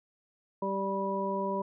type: harmonic tone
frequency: 195.4 Hz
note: G3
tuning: 5 cents flat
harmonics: 1 / 2 / 3 / 5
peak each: -35 / -35 / -35 / -33 dBFS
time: 0.62-1.62 s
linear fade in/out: 5 ms
effects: none